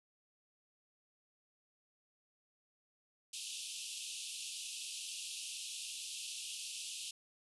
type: band-pass noise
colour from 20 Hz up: pink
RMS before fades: -45 dBFS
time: 3.33-7.11 s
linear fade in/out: 5 ms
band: 2600 to 11000 Hz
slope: 96 dB/octave
effects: none